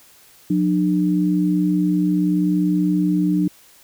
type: tone pair together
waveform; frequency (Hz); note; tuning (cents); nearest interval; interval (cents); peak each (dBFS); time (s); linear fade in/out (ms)
sine; 180 / 300.8; F#3 / D4; -47 / +42; major sixth; 889; -18; 0.5-3.48; 5
effects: white hiss -50 dBFS RMS until 3.83 s